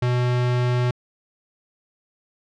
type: tone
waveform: square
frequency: 123.47 Hz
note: B2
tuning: in tune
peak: -19 dBFS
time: 0.02-0.91 s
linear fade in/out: 5 ms
effects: low-pass 4000 Hz 12 dB/octave